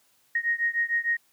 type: beating tone pair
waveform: sine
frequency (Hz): 1866 / 1872.6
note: A#6 / A#6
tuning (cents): +1 / +7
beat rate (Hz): 6.6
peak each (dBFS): -26 / -27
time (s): 0.35-1.17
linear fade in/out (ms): 5
effects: white hiss -65 dBFS RMS until 1.32 s + high-pass 80 Hz 12 dB/octave